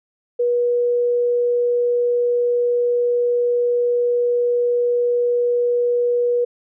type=tone; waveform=sine; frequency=483.5 Hz; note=B4; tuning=37 cents flat; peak=-15 dBFS; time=0.39-6.45 s; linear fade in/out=10 ms; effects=none